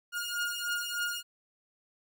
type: beating tone pair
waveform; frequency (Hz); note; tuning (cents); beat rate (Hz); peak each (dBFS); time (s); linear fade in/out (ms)
sawtooth; 1424 / 1427.3; F6 / F6; +33 / +37; 3.3; -31; 0.12-1.23; 50
effects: none